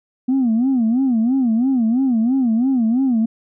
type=tone with vibrato; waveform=sine; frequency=244.4 Hz; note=B3; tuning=18 cents flat; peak=-12 dBFS; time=0.28-3.26 s; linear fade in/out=10 ms; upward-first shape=sine; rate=3 Hz; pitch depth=180 cents each way; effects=tanh soft clip ceiling -11 dBFS